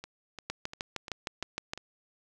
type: two click trains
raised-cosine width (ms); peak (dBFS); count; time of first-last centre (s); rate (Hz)
0.2; -24 / -16; 6 / 9; 0.04-1.776 / 0.5-1.735; 2.88 / 6.48
effects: none